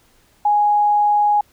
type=tone; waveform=sine; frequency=830 Hz; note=G#5; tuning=1 cent flat; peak=-12 dBFS; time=0.45-1.41 s; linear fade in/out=5 ms; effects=pink hiss -56 dBFS RMS until 1.52 s